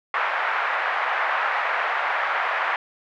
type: band-pass noise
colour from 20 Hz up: white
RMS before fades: -24 dBFS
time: 0.14-2.76 s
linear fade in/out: 2 ms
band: 670 to 1900 Hz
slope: 24 dB/octave
effects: none